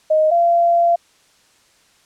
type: tone pair in turn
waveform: sine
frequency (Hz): 622.3 / 686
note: D#5 / F5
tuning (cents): 0 / -31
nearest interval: major second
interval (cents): 169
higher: second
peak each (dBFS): -11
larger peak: neither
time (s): 0.1-0.31 / 0.31-0.96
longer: second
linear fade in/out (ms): 10
effects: white hiss -55 dBFS RMS until 2.05 s + low-pass 8000 Hz 12 dB/octave